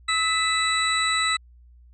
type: tone cluster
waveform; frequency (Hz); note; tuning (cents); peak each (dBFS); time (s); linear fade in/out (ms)
sine; 1295 / 1992 / 2609 / 3930 / 7990; E6 / B6 / E7 / B7 / B8; -31 / +14 / -18 / -9 / +19; -25 / -25 / -33 / -25 / -32; 0.08-1.37; 10
effects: added 60 Hz sine -48 dBFS peak until 1.93 s